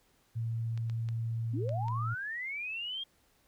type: tone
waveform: sine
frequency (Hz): 114.4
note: A#2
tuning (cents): -32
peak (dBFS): -31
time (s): 0.35-2.15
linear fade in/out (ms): 20
type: clicks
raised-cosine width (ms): 0.2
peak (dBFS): -32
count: 5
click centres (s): 0.776 / 0.898 / 1.088 / 1.692 / 1.883
type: linear sweep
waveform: sine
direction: up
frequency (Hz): 230 to 3255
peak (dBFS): -35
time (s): 1.53-3.04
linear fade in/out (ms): 10
effects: pink hiss -69 dBFS RMS until 3.47 s